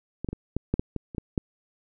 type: clicks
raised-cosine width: 3 ms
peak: -18 / -16 / -20 / -13 / -10 / -11 / -16 / -25 / -16 / -11 dBFS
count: 10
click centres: 0.246 / 0.288 / 0.33 / 0.566 / 0.74 / 0.795 / 0.963 / 1.148 / 1.182 / 1.378 s
effects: none